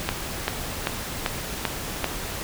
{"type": "click train", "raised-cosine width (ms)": 0.3, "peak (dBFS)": -6, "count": 6, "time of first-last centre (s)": [0.09, 2.043], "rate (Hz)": 2.56, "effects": ["pink hiss -32 dBFS RMS until 2.43 s"]}